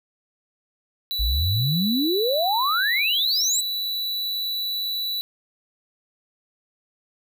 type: tone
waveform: square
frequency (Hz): 3951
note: B7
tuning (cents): 0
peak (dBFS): -25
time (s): 1.11-5.21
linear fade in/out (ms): 0
type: exponential sweep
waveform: sine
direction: up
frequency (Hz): 50.3 to 8200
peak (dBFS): -20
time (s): 1.19-3.61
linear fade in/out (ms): 10
effects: none